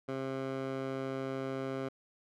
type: tone with band-pass filter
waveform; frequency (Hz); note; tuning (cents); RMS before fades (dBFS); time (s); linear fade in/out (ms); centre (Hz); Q
15% pulse; 133.6; C3; +36; -37; 0.08-1.89; 10; 600; 0.51
effects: none